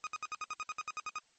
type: tone bursts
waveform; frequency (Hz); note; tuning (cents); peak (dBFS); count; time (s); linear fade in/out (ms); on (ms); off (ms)
30% pulse; 1244.5; D#6; 0; -33; 13; 0.04-1.185; 0; 29; 64
effects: white hiss -69 dBFS RMS until 1.38 s + MP3 32 kbps